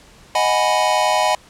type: chord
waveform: square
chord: G# minor seventh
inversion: second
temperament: equal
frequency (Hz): 622.3 / 740 / 830.6 / 987.8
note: D#5 / F#5 / G#5 / B5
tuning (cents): 0 / 0 / 0 / 0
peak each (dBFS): -21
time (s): 0.35-1.35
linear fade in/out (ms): 2
effects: pink hiss -47 dBFS RMS until 1.49 s + low-pass 9000 Hz 12 dB/octave

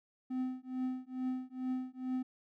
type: tone with tremolo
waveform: triangle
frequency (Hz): 256.4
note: C4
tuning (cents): -35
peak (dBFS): -29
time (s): 0.3-2.23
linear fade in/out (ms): 10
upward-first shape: triangle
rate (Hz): 2.3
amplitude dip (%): 100
effects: none

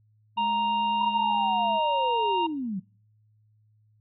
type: tone with vibrato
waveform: triangle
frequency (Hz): 209.8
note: G#3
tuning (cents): +18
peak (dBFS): -33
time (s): 0.36-1.8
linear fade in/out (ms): 50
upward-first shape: sine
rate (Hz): 9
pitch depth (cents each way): 14
type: harmonic tone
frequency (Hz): 933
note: A#5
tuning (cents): +1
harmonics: 1 / 3 / 4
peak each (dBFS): -23 / -33 / -45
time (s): 0.37-2.47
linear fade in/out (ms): 10
type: linear sweep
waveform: sine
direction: down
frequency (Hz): 987 to 175.8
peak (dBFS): -28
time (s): 1-2.8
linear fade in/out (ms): 10
effects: noise-tail reverb RT60 0.5 s tail -26 dB re dry + added 107 Hz sine -60 dBFS peak until 4 s

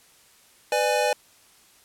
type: chord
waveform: square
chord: G# diminished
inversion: first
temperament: just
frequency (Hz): 498.4 / 598 / 830.6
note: B4 / D5 / G#5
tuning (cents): +16 / +31 / 0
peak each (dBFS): -26 / -25 / -26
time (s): 0.72-1.13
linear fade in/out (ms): 2
effects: white hiss -56 dBFS RMS until 1.84 s + low-pass 12000 Hz 12 dB/octave

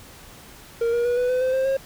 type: tone with pitch steps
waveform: triangle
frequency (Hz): 465.2 / 475 / 485 / 495.1 / 505.5 / 516.2 / 527 / 538.1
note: A#4 / A#4 / B4 / B4 / B4 / C5 / C5 / C5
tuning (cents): -4 / +33 / -31 / +4 / +40 / -23 / +12 / +48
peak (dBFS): -17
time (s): 0.81-1.77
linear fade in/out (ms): 5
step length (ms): 120
effects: pink hiss -45 dBFS RMS until 1.85 s

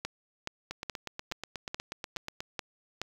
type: two click trains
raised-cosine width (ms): 0.2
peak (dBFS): -19 / -16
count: 15 / 8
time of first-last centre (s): 0.71-2.405 / 0.05-3.016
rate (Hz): 8.26 / 2.36
effects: 7-bit

